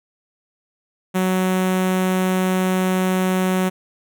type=tone with notch filter; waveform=sawtooth; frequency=185.8 Hz; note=F#3; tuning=7 cents sharp; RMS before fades=-19 dBFS; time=1.14-3.7 s; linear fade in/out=20 ms; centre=4700 Hz; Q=1.7; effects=none